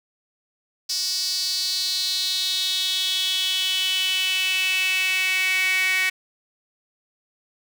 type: tone with high-pass filter sweep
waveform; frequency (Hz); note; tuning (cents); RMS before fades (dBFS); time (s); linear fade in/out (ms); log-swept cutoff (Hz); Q
sawtooth; 374.1; F#4; +19; -23; 0.89-6.1; 10; 5000 to 2100; 5.9
effects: none